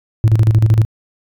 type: tone with tremolo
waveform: sine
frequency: 109.8 Hz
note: A2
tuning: 3 cents flat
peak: -3 dBFS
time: 0.24-0.85 s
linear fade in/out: 0 ms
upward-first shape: square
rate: 13 Hz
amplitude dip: 70%
effects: tanh soft clip ceiling -5 dBFS